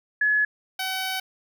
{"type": "tone pair in turn", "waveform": ["sine", "10% pulse"], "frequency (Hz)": [1700, 757.3], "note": ["G#6", "F#5"], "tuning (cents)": [40, 40], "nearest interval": "octave + major second", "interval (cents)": 1400, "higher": "first", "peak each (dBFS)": -18, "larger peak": "neither", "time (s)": [[0.21, 0.45], [0.79, 1.2]], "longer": "second", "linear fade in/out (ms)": 5, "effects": []}